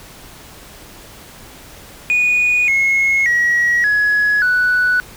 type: tone with pitch steps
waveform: sine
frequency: 2464 / 2170 / 1911 / 1683 / 1482.1 Hz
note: D#7 / C#7 / A#6 / G#6 / F#6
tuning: -17 / -37 / +43 / +23 / +2 cents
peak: -10 dBFS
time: 2.1-5 s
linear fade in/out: 0 ms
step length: 580 ms
effects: tanh soft clip ceiling -9 dBFS + pink hiss -39 dBFS RMS until 5.16 s